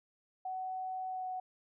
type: tone with pitch glide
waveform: sine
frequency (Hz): 749 to 742.1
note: F#5 to F#5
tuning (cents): +21 to +5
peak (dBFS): -36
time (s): 0.45-1.4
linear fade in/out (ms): 5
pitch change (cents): -16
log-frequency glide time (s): 1.08-1.26
effects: none